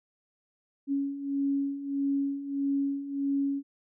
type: beating tone pair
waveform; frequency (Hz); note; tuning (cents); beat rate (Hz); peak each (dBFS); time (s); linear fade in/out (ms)
sine; 277.2 / 278.8; C#4 / C#4; 0 / +10; 1.6; -33 / -28; 0.87-3.63; 50
effects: none